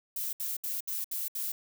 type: noise bursts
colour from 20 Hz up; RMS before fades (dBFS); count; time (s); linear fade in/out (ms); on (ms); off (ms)
violet; -34; 6; 0.16-1.52; 5; 170; 68
effects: none